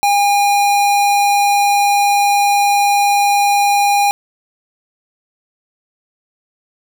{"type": "tone", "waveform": "square", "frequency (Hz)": 811, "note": "G#5", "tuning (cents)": -41, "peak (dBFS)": -11, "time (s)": [0.03, 4.11], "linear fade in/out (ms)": 0, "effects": []}